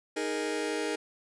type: chord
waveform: sawtooth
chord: D# suspended fourth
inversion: none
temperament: just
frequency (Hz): 311.1 / 414.8 / 466.7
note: D#4 / G#4 / A#4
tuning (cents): 0 / -2 / +2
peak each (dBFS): -30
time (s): 0.16-0.96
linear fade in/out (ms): 10
effects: resampled to 24000 Hz